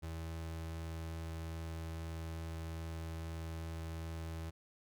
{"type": "tone", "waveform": "35% pulse", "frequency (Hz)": 81.6, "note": "E2", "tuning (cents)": -17, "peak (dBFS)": -39, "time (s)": [0.02, 4.51], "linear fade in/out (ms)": 20, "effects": []}